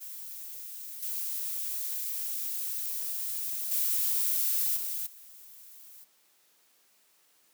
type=noise with level steps; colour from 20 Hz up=violet; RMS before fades=-42 / -34 / -28 / -34 / -51 dBFS; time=0-6.05 s; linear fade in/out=20 ms; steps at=1.02 / 3.71 / 4.76 / 5.06 s; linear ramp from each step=10 ms; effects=white hiss -66 dBFS RMS until 7.53 s + high-pass 200 Hz 12 dB/octave